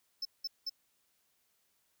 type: tone bursts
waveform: triangle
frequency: 5274 Hz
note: E8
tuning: in tune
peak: -33 dBFS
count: 3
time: 0.22-0.696 s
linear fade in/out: 5 ms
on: 32 ms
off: 190 ms
effects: white hiss -75 dBFS RMS until 2 s